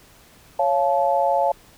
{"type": "chord", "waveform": "sine", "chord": "Db augmented", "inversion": "none", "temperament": "just", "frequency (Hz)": [554.4, 693, 866.2], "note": ["Db5", "F5", "A5"], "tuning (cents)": [0, -14, -27], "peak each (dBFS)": -21, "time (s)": [0.59, 1.52], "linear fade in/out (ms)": 5, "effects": ["pink hiss -51 dBFS RMS until 1.77 s"]}